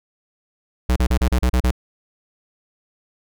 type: tone bursts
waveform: square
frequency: 62.3 Hz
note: B1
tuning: 16 cents sharp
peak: -15 dBFS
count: 8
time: 0.89-1.711 s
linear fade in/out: 5 ms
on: 72 ms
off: 35 ms
effects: none